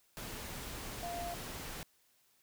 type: tone in noise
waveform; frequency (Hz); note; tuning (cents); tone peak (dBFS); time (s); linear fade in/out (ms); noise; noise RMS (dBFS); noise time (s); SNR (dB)
sine; 694; F5; -11; -39; 1.03-1.34; 0; pink; -44; 0.17-1.83; +2
effects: white hiss -71 dBFS RMS until 2.42 s